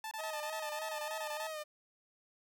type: tone bursts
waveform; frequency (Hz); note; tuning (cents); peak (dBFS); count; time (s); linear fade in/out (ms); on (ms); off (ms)
sawtooth; 879; A5; -2; -36; 15; 0.04-1.47; 2; 72; 25
type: tone with vibrato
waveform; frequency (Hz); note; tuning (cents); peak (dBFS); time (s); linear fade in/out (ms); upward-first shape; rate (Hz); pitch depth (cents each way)
sawtooth; 620; D#5; -6; -36; 0.18-1.64; 20; sine; 3.3; 49
effects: none